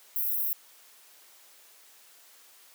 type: high-pass noise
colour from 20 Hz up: white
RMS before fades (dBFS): -29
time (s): 0.16-0.53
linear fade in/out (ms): 0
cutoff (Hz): 12000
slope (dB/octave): 48
effects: white hiss -56 dBFS RMS until 2.74 s + high-pass 400 Hz 12 dB/octave